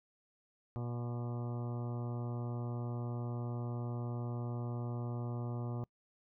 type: harmonic tone with a mistuned harmonic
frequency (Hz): 120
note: B2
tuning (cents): -49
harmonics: 1 / 2 / 3 / 4 / 5 / 6 / 7 / 8 / 9 / 10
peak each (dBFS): -37 / -45 / -48 / -52 / -53 / -54 / -56 / -59 / -58 / -58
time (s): 0.76-5.84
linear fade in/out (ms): 0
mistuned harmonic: 8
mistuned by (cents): +41
effects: noise-tail reverb RT60 0.1 s tail -26 dB re dry